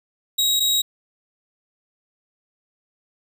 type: tone pair in turn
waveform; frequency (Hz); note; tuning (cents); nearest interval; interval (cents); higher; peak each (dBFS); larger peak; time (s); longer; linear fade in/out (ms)
sawtooth; 3814 / 3814; A#7 / A#7; +39 / +39; unison; 0; neither; -14; neither; 0.38-0.6 / 0.6-0.82; neither; 10
effects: none